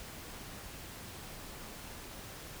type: silence
effects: pink hiss -47 dBFS RMS until 2.6 s